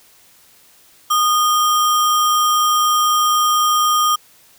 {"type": "tone with sample-and-hold", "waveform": "sine", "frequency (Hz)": 1228, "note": "D#6", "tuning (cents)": -23, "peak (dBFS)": -12, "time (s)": [1.1, 4.16], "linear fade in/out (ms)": 10, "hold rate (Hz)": 4410, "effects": ["white hiss -50 dBFS RMS until 4.58 s"]}